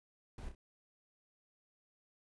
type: noise with echo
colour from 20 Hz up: brown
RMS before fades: -45 dBFS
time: 0.38-0.49 s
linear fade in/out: 2 ms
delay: 30 ms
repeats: 2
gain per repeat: -7 dB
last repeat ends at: 0.55 s
effects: resampled to 24000 Hz